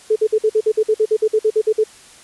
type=tone bursts; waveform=sine; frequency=433.7 Hz; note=A4; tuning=25 cents flat; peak=-11 dBFS; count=16; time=0.1-1.84 s; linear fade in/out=10 ms; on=60 ms; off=52 ms; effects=white hiss -44 dBFS RMS until 2.23 s + resampled to 24000 Hz